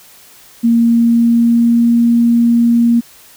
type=tone with pitch glide; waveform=sine; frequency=232.5 to 234.9 Hz; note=A#3 to A#3; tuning=-4 to +13 cents; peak=-7 dBFS; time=0.63-3.01 s; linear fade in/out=20 ms; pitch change=+17 cents; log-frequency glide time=0.74-1.92 s; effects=white hiss -42 dBFS RMS until 3.36 s